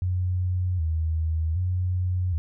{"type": "tone with vibrato", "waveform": "sine", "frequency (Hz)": 85.3, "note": "F2", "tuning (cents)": -40, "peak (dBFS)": -22, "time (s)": [0.02, 2.38], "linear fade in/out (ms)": 0, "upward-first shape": "square", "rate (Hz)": 0.65, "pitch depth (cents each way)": 110, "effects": []}